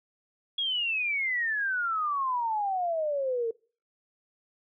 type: exponential sweep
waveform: sine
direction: down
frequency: 3346 to 446.1 Hz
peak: -26 dBFS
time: 0.58-3.51 s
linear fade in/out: 5 ms
effects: noise-tail reverb RT60 0.4 s tail -23 dB re dry